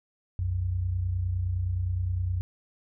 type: tone pair together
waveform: sine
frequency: 61.74 / 91.43 Hz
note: B1 / F#2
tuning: 0 / -20 cents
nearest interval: perfect fifth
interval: 680 cents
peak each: -33 / -26 dBFS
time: 0.39-2.41 s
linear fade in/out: 0 ms
effects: none